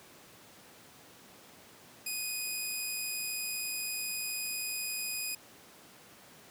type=tone; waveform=10% pulse; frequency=2489 Hz; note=D#7; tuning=in tune; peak=-25 dBFS; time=2.06-5.35 s; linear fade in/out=5 ms; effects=pink hiss -55 dBFS RMS until 6.5 s + high-pass 150 Hz 12 dB/octave